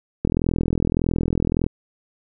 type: click train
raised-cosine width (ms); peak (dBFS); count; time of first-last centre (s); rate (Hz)
3; -7; 60; 0.25-1.665; 41.7
effects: none